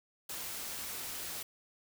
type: noise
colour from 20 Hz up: white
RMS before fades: -41 dBFS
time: 0.29-1.43 s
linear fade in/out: 5 ms
effects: none